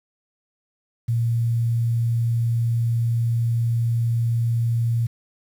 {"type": "tone with quantisation", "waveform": "sine", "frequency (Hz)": 116.54, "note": "A#2", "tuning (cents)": 0, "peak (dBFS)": -18, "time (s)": [1.08, 5.07], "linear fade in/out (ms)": 10, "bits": 8, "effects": []}